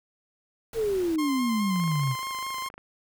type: noise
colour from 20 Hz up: pink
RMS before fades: -42 dBFS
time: 0.73-1.16 s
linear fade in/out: 2 ms
type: exponential sweep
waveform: sine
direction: down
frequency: 466.2 to 125 Hz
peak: -23 dBFS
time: 0.74-2.16 s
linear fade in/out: 50 ms
type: tone with vibrato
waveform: sawtooth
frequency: 1055 Hz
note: C6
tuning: 14 cents sharp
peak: -27 dBFS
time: 1.18-2.69 s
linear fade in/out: 10 ms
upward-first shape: square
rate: 4.8 Hz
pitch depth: 18 cents each way
type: click train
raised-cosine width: 0.5 ms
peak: -29 dBFS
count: 27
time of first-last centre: 1.76-2.78 s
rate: 25.5 Hz
effects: none